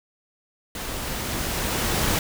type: noise with level ramp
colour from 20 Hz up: pink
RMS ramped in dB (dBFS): -32 to -22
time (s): 0.75-2.19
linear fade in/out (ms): 2
effects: none